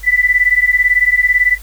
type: beating tone pair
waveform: sine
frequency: 1975.5 / 1993.5 Hz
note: B6 / B6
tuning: 0 / +16 cents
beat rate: 18 Hz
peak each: -12 dBFS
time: 0.03-1.58 s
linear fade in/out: 50 ms
effects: added 50 Hz sine -31 dBFS peak until 1.62 s + white hiss -41 dBFS RMS until 1.62 s